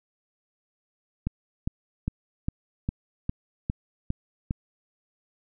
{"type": "click train", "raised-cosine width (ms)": 5, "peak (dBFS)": -14, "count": 9, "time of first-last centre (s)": [1.27, 4.509], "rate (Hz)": 2.47, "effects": []}